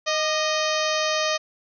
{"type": "harmonic tone with a mistuned harmonic", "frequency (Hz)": 622.3, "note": "D#5", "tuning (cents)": 0, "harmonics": [1, 2, 3, 4, 5, 6, 7, 8, 9, 10], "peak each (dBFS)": [-25, -28, -30, -31, -32, -33, -33, -34, -35, -35], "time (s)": [0.06, 1.38], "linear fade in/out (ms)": 20, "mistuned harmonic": 2, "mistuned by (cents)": -45, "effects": []}